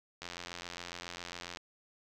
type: click train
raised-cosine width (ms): 0.2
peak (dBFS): -24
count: 119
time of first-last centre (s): 0.22-1.572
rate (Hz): 87.3
effects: none